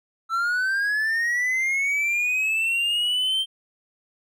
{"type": "linear sweep", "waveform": "triangle", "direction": "up", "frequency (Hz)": [1318.5, 3154], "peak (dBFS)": -19, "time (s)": [0.29, 3.46], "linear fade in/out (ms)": 50, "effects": []}